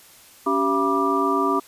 sine tone cluster, 280.8 / 388.3 / 679 / 970 / 1182 Hz, C#4 / G4 / F5 / B5 / D6, +22 / -16 / -49 / -31 / +11 cents, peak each -24 / -24 / -29 / -26 / -22 dBFS, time 0.46-1.6 s, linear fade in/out 10 ms, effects white hiss -49 dBFS RMS until 1.67 s + resampled to 32000 Hz

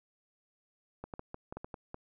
clicks, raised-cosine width 1 ms, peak -27 dBFS, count 9, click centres 1.04 / 1.138 / 1.194 / 1.344 / 1.525 / 1.57 / 1.645 / 1.742 / 1.944 s, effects none

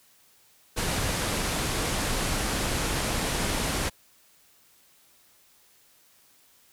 pink low-pass noise, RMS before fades -28 dBFS, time 0.76-3.9 s, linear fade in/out 20 ms, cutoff 12000 Hz, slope 48 dB/octave, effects white hiss -60 dBFS RMS until 6.72 s

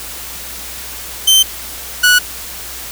sawtooth tone pair in turn, 3100 / 1471.5 Hz, G7 / F#6, -20 / -10 cents, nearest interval octave + minor second, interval 1290 cents, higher first, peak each -3 dBFS, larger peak neither, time 1.27-1.43 / 2.03-2.19 s, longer neither, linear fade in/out 10 ms, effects added 60 Hz sine -38 dBFS peak until 2.91 s + white hiss -28 dBFS RMS until 2.91 s

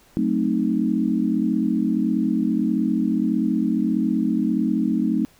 sine chord, F# diminished seventh, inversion none, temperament equal, 185 / 220 / 261.6 / 311.1 Hz, F#3 / A3 / C4 / Eb4, 0 / 0 / 0 / 0 cents, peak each -26 / -22 / -24 / -24 dBFS, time 0.17-5.25 s, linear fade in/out 0 ms, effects pink hiss -55 dBFS RMS until 5.39 s

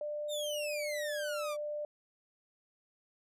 sine tone, 595 Hz, D5, 22 cents sharp, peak -35 dBFS, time 0.01-1.85 s, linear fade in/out 2 ms
sawtooth exponential sweep, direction down, 3747 to 1138 Hz, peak -35 dBFS, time 0.28-1.57 s, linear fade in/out 50 ms
effects resampled to 32000 Hz

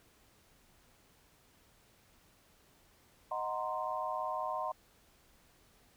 sine chord, C half-diminished seventh, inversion first, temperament equal, 622.3 / 740 / 932.3 / 1046.5 Hz, Eb5 / Gb5 / Bb5 / C6, 0 / 0 / 0 / 0 cents, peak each -40 / -40 / -40 / -38 dBFS, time 3.31-4.72 s, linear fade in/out 5 ms, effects pink hiss -66 dBFS RMS until 5.96 s

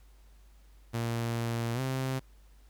sawtooth tone with pitch glide, 116.54 to 131.57 Hz, A#2 to C3, 0 to +10 cents, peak -26 dBFS, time 0.93-2.2 s, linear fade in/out 20 ms, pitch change +210 cents, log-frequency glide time 1.74-1.8 s, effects added 50 Hz sine -54 dBFS peak until 2.69 s + pink hiss -67 dBFS RMS until 2.69 s

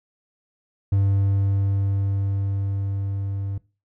triangle tone with level ramp, 98.6 Hz, G2, 11 cents sharp, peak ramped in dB -14 to -23 dBFS, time 0.92-3.58 s, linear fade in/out 5 ms, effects noise-tail reverb RT60 0.3 s tail -20 dB re dry

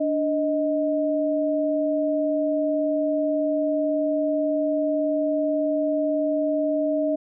sine tone pair together, 293.2 / 625 Hz, D4 / D#5, -3 / +8 cents, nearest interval octave + minor second, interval 1311 cents, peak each -24 / -22 dBFS, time 0-7.16 s, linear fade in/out 10 ms, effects none

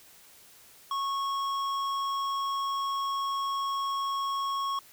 sine tone with hard clipping, 1100 Hz, C#6, 14 cents flat, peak -30 dBFS, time 0.91-4.79 s, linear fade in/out 2 ms, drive 10 dB, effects white hiss -55 dBFS RMS until 4.92 s

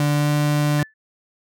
35% pulse tone with pitch glide, 146.6 to 147.79 Hz, D3 to D3, -3 to +11 cents, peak -15 dBFS, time 0-0.83 s, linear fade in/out 2 ms, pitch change +14 cents, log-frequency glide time 0.14-0.31 s
sine tone with exponential decay, 1748 Hz, A6, 12 cents flat, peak -24 dBFS, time 0.79-0.94 s, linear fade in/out 5 ms, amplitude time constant 32 ms
effects none

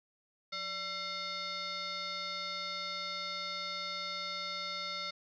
sine tone with frequency modulation, 2880 Hz, F#7, 47 cents flat, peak -36 dBFS, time 0.52-5.11 s, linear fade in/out 10 ms, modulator 765 Hz, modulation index 2.6, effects none

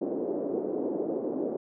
pink band-pass noise, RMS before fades -31 dBFS, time 0.01-1.57 s, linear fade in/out 10 ms, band 290 to 490 Hz, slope 24 dB/octave, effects none

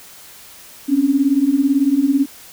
sine beating tone pair, 264.3 / 282.3 Hz, C4 / C#4, +18 / +32 cents, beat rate 18 Hz, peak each -17 / -14 dBFS, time 0.88-2.26 s, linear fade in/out 20 ms, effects white hiss -41 dBFS RMS until 2.52 s

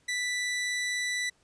sawtooth tone, 1976 Hz, B6, in tune, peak -25 dBFS, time 0.08-1.3 s, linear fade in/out 10 ms, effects pink hiss -67 dBFS RMS until 1.43 s + resampled to 22050 Hz

